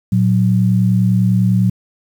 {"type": "tone pair together", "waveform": "sine", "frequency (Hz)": [115, 185], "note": ["A#2", "F#3"], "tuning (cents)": [-23, 0], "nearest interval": "minor sixth", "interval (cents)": 823, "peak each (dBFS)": -13, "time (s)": [0.12, 1.7], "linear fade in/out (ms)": 5, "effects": ["7-bit"]}